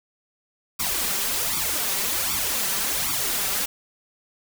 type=noise with flanger; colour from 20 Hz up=white; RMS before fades=-25 dBFS; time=0.79-3.66 s; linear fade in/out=10 ms; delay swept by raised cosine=0.85 to 5.25 ms; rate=1.3 Hz; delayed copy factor=+0.8; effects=none